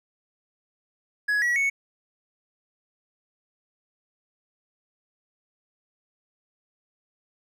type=tone with pitch steps; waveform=triangle; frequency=1678 / 1927.5 / 2214 Hz; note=G#6 / B6 / C#7; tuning=+17 / -43 / -3 cents; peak=-19 dBFS; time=1.28-1.7 s; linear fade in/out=10 ms; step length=140 ms; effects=none